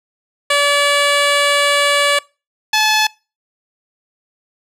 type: tone pair in turn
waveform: 10% pulse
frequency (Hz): 574 / 862.2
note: D5 / A5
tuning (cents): -40 / -35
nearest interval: perfect fifth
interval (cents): 705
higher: second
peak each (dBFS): -3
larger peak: neither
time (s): 0.5-2.19 / 2.73-3.07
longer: first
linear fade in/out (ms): 5
effects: noise-tail reverb RT60 0.3 s tail -24 dB re dry + low-pass 10000 Hz 12 dB/octave